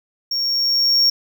triangle tone with level ramp, 5530 Hz, F8, 18 cents flat, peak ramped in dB -18 to -10 dBFS, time 0.31-1.1 s, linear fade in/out 5 ms, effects none

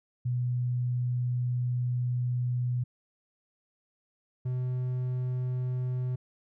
sine / triangle tone pair in turn, 123.47 / 126.36 Hz, B2 / B2, 0 / +40 cents, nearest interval unison, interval 40 cents, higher second, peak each -26 / -26 dBFS, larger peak neither, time 0.25-2.84 / 4.45-6.16 s, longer first, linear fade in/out 10 ms, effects none

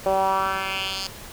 10% pulse tone with band-pass filter sweep, 191.9 Hz, G3, 37 cents flat, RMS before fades -24 dBFS, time 0.06-1.07 s, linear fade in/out 2 ms, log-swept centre 570 to 5000 Hz, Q 2.5, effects pink hiss -40 dBFS RMS until 1.32 s

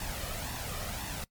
pink noise with flanger, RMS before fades -37 dBFS, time 0-1.24 s, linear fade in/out 2 ms, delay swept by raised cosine 1.1 to 1.68 ms, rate 1.9 Hz, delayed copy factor +0.55, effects noise-tail reverb RT60 0.1 s tail -21 dB re dry + MP3 96 kbps

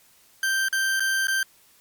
40% pulse tone with dropouts, 1568 Hz, G6, in tune, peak -20 dBFS, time 0.43-1.43 s, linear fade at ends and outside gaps 2 ms, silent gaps 0.685-0.727 / 0.997-1.004 / 1.271-1.282 s, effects white hiss -57 dBFS RMS until 1.8 s + MP3 96 kbps

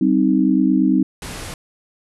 sine chord, C minor, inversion second, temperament equal with one note detuned, 193.75 / 261.6 / 311.1 Hz, G3 / C4 / Eb4, -20 / 0 / 0 cents, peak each -18 / -16 / -17 dBFS, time 0.01-1.03 s, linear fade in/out 5 ms
pink low-pass noise, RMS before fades -31 dBFS, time 1.22-1.54 s, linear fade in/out 2 ms, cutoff 12000 Hz, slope 96 dB/octave
effects none

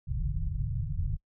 pink low-pass noise, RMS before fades -31 dBFS, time 0.07-1.17 s, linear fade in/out 10 ms, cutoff 160 Hz, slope 96 dB/octave, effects noise-tail reverb RT60 0.1 s tail -22 dB re dry

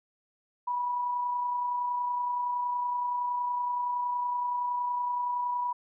sine tone with amplitude modulation, 978 Hz, B5, 17 cents flat, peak -26 dBFS, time 0.67-5.73 s, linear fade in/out 10 ms, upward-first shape sine, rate 30.7 Hz, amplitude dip 30%, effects none

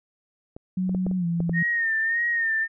clicks, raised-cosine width 2 ms, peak -25 / -22 / -18 / -16 / -24 / -17 / -15 dBFS, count 7, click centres 0.565 / 0.894 / 0.948 / 1.066 / 1.113 / 1.404 / 1.495 s
sine tone with pitch glide, 185 to 169.65 Hz, F#3 to F3, 0 to -50 cents, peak -22 dBFS, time 0.77-1.63 s, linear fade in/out 5 ms, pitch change -150 cents, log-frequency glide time 1.17-1.26 s
sine tone with vibrato, 1835 Hz, A#6, 28 cents flat, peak -21 dBFS, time 1.53-2.68 s, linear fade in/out 50 ms, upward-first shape sine, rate 1.7 Hz, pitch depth 55 cents each way
effects none

